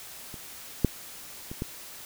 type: clicks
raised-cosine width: 3 ms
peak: -28 / -7 / -24 / -17 dBFS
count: 4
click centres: 0.342 / 0.847 / 1.515 / 1.621 s
effects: white hiss -44 dBFS RMS until 2.05 s